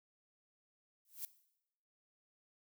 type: noise with exponential growth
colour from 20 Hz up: violet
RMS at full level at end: -39 dBFS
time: 1.05-1.25 s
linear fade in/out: 1 ms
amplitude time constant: 43 ms
effects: noise-tail reverb RT60 0.8 s tail -17 dB re dry